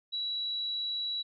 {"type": "tone", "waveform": "sine", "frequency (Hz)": 3913, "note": "B7", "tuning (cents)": -17, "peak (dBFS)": -31, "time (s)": [0.12, 1.23], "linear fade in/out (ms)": 20, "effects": []}